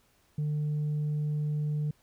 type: tone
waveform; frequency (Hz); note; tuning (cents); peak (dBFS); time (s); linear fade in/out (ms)
sine; 150; D3; +37; -25; 0.38-1.91; 5
effects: tanh soft clip ceiling -26 dBFS + pink hiss -67 dBFS RMS until 2.02 s